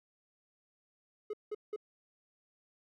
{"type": "tone bursts", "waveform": "triangle", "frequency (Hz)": 422.1, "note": "G#4", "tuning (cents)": 28, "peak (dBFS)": -33, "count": 3, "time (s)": [1.3, 1.762], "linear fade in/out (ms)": 5, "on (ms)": 34, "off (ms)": 180, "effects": []}